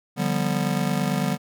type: chord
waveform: square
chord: G dominant seventh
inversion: second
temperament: just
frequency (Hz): 147 / 176.4 / 196 / 245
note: D3 / F3 / G3 / B3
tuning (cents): +2 / +18 / 0 / -14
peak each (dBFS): -28 / -29 / -27 / -29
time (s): 0.16-1.38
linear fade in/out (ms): 50
effects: none